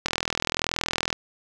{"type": "click train", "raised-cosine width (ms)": 0.2, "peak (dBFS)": -6, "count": 45, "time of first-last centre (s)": [0.06, 1.128], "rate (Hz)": 41.2, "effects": []}